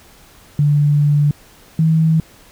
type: tone pair in turn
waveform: sine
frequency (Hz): 146.4 / 160.28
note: D3 / E3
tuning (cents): -5 / -48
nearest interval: major second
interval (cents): 157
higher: second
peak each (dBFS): -10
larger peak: neither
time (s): 0.59-1.31 / 1.79-2.2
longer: first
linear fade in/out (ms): 2
effects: pink hiss -46 dBFS RMS until 2.51 s